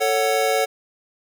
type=chord; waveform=square; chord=F# minor; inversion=first; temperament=just; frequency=444 / 555 / 740 Hz; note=A4 / C#5 / F#5; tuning=+16 / +2 / 0 cents; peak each=-23 dBFS; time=0-0.66 s; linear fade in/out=20 ms; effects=none